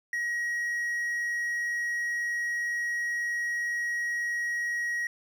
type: tone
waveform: triangle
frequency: 1899 Hz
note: A#6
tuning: 32 cents sharp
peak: -26 dBFS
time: 0.13-5.07 s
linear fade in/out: 2 ms
effects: none